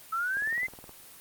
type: exponential sweep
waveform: sine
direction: up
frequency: 1300 to 2085 Hz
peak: -27 dBFS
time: 0.12-0.67 s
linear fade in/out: 10 ms
type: click train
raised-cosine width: 1 ms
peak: -32 dBFS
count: 11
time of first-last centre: 0.37-0.894 s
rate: 19.1 Hz
effects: white hiss -50 dBFS RMS until 1.2 s + Opus 24 kbps